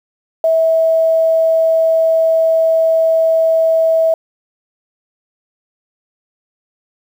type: tone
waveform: sine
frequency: 650 Hz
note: E5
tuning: 24 cents flat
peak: -9 dBFS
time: 0.44-4.14 s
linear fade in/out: 2 ms
effects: 7-bit